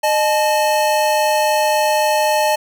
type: tone pair together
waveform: square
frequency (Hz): 610.9 / 864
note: D#5 / A5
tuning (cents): -32 / -32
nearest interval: tritone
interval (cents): 600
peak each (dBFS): -17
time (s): 0.03-2.56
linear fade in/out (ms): 10
effects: none